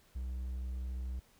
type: tone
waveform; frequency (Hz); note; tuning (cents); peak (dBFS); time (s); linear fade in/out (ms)
triangle; 63.2; B1; +41; -34; 0.15-1.2; 10
effects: pink hiss -66 dBFS RMS until 1.39 s